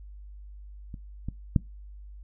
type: clicks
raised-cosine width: 5 ms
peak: -27 / -20 / -8 dBFS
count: 3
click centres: 0.942 / 1.286 / 1.562 s
effects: noise-tail reverb RT60 0.2 s tail -21 dB re dry + added 50 Hz sine -42 dBFS peak until 2.23 s